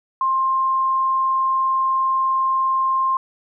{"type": "tone", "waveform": "sine", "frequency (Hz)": 1057, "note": "C6", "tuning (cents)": 17, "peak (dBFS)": -16, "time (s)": [0.21, 3.17], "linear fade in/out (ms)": 2, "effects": []}